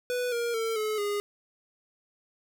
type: tone with pitch steps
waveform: square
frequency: 493.9 / 471.6 / 450.3 / 430 / 410.5 Hz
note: B4 / A#4 / A4 / A4 / G#4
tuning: 0 / +20 / +40 / -40 / -20 cents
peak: -28 dBFS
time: 0.1-1.2 s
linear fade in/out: 0 ms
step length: 220 ms
effects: none